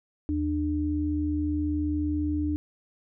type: tone pair together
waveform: sine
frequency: 80.07 / 299.1 Hz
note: E2 / D4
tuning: -50 / +32 cents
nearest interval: octave + major seventh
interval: 2282 cents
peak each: -29 / -26 dBFS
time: 0.29-2.56 s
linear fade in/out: 0 ms
effects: none